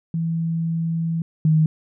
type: tone pair in turn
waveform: sine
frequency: 164.8 / 156.86 Hz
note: E3 / D#3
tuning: 0 / +14 cents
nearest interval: minor second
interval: 86 cents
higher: first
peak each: -20 / -13 dBFS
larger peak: second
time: 0.14-1.22 / 1.45-1.66 s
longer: first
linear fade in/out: 2 ms
effects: none